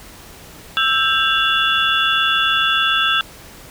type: tone cluster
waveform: sine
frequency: 1321 / 1584 / 2762 / 2909 / 3434 Hz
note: E6 / G6 / F7 / F#7 / A7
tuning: +3 / +18 / -20 / -30 / -43 cents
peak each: -19 / -20 / -21 / -25 / -19 dBFS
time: 0.77-3.21 s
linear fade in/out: 0 ms
effects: pink hiss -40 dBFS RMS until 3.7 s